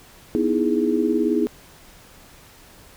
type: chord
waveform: sine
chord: E major seventh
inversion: second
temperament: equal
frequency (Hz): 246.9 / 311.1 / 329.6 / 415.3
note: B3 / D#4 / E4 / G#4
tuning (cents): 0 / 0 / 0 / 0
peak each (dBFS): -23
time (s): 0.35-1.47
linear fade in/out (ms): 0
effects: pink hiss -48 dBFS RMS until 2.96 s